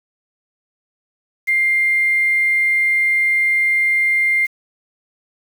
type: tone with quantisation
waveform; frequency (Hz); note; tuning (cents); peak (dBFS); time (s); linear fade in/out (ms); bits
sine; 2100; C7; +6; -13; 1.47-4.47; 20; 6
effects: none